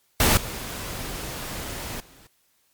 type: noise with level steps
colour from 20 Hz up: pink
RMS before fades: -18 / -33 / -51 dBFS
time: 0.2-2.27 s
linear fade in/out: 2 ms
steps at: 0.37 / 2 s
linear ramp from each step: 2 ms
effects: white hiss -66 dBFS RMS until 2.73 s + MP3 96 kbps